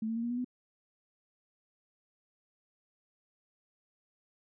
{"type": "tone with pitch steps", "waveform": "sine", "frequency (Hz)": [220, 225.7, 231.5, 237.4, 243.5, 249.8], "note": ["A3", "A3", "A#3", "A#3", "B3", "B3"], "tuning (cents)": [0, 44, -12, 32, -24, 20], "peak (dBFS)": -31, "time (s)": [0.02, 0.446], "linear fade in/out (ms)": 5, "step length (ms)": 71, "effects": []}